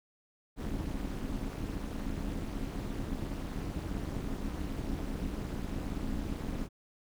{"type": "noise with amplitude modulation", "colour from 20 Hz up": "brown", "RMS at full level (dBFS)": -32, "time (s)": [0.56, 6.69], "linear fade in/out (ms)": 50, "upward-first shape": "sine", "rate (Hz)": 238, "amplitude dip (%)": 100, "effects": []}